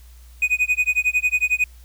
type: tone with tremolo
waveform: triangle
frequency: 2489 Hz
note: D#7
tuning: in tune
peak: -12 dBFS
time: 0.42-1.64 s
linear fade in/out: 2 ms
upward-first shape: sine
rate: 11 Hz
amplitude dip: 100%
effects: added 60 Hz sine -42 dBFS peak until 1.84 s + white hiss -55 dBFS RMS until 1.84 s